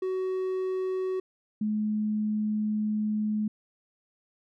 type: tone pair in turn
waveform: triangle / sine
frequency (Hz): 374.3 / 212.9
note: F#4 / G#3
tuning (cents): +20 / +43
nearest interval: minor seventh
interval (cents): 977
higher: first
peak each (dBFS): -25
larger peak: neither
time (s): 0.02-1.2 / 1.61-3.48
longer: second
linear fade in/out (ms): 5
effects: none